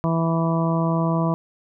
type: harmonic tone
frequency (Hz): 164.81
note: E3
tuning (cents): 0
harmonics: 1 / 2 / 3 / 4 / 5 / 6 / 7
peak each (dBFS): -20 / -27 / -32 / -27 / -39 / -28 / -32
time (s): 0.04-1.34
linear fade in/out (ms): 0
effects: none